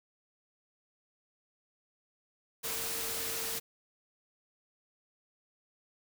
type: tone in noise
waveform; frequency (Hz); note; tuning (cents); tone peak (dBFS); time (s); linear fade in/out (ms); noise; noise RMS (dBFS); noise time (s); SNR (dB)
sine; 454.5; A#4; -44; -46; 2.63-3.6; 20; white; -36; 2.63-3.6; -13
effects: none